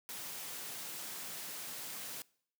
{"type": "high-pass noise", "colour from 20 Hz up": "white", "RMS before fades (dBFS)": -44, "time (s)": [0.09, 2.22], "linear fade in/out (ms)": 0, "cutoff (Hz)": 110, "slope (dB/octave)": 96, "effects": ["noise-tail reverb RT60 0.6 s tail -23 dB re dry"]}